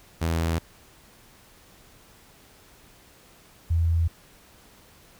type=tone pair in turn; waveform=sawtooth / sine; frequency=82.41 / 83.18 Hz; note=E2 / E2; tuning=0 / +16 cents; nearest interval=unison; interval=16 cents; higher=second; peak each=-19 / -19 dBFS; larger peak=neither; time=0.21-0.59 / 3.7-4.08 s; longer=neither; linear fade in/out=10 ms; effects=pink hiss -54 dBFS RMS until 5.19 s